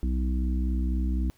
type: harmonic tone with a mistuned harmonic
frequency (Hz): 64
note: C2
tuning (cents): -38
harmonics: 1 / 3 / 4 / 5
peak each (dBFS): -24 / -34 / -36 / -38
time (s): 0.03-1.3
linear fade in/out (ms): 0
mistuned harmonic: 1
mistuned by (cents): -66
effects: pink hiss -63 dBFS RMS until 1.37 s